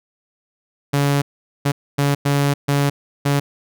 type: tone bursts at uneven times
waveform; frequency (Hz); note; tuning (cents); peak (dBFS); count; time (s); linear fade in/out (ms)
sawtooth; 141.9; C#3; +41; -11; 6; 0.93-1.22 / 1.65-1.72 / 1.98-2.15 / 2.25-2.54 / 2.68-2.9 / 3.25-3.4; 10
effects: none